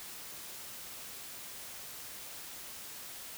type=silence; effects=white hiss -46 dBFS RMS until 3.37 s